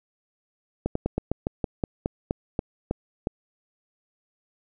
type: slowing click train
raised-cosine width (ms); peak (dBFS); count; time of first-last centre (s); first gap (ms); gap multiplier
2; -11; 13; 0.86-3.271; 94; 1.13
effects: none